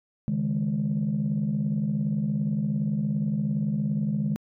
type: chord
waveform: sine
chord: C# suspended second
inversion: none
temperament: just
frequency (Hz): 138.59 / 155.92 / 207.9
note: C#3 / D#3 / G#3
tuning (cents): 0 / +4 / +2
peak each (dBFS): -30 / -27 / -25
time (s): 0.28-4.36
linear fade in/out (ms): 0
effects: tanh soft clip ceiling -18 dBFS